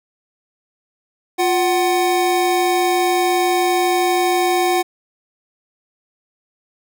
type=tone pair together; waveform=square; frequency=352.6 / 748 Hz; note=F4 / F#5; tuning=+17 / +19 cents; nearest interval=octave + minor second; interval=1302 cents; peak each=-18 dBFS; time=1.38-4.83 s; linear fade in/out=20 ms; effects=none